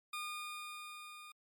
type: tone with level ramp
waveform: 20% pulse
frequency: 1218 Hz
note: D#6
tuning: 37 cents flat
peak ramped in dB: -34 to -46 dBFS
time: 0.13-1.32 s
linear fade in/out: 5 ms
effects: MP3 96 kbps